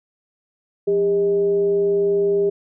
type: tone with frequency modulation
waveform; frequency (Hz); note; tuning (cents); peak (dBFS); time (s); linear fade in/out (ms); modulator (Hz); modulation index
sine; 401.6; G4; +42; -15; 0.87-2.5; 10; 226; 0.3
effects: none